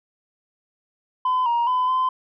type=tone with pitch steps; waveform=sine; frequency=1015 / 943 / 1009 / 1027 Hz; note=B5 / A#5 / B5 / C6; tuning=+47 / +20 / +37 / -33 cents; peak=-16 dBFS; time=1.25-2.09 s; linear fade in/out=5 ms; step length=210 ms; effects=tanh soft clip ceiling -16 dBFS